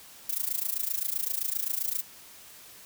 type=noise with amplitude modulation; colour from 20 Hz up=violet; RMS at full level=-27 dBFS; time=0.29-2.02 s; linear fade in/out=5 ms; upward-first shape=sine; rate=27.7 Hz; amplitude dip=90%; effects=white hiss -50 dBFS RMS until 2.85 s